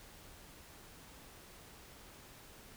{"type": "silence", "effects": ["pink hiss -56 dBFS RMS until 2.76 s"]}